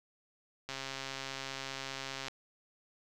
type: click train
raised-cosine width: 0.2 ms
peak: -22 dBFS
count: 216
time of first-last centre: 0.69-2.283 s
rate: 135 Hz
effects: none